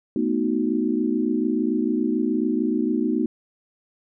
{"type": "chord", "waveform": "sine", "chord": "B dominant seventh", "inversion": "third", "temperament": "equal", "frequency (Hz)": [220, 246.9, 311.1, 370], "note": ["A3", "B3", "D#4", "F#4"], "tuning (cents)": [0, 0, 0, 0], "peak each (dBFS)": [-26, -24, -24, -28], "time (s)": [0.16, 3.26], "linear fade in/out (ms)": 2, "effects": []}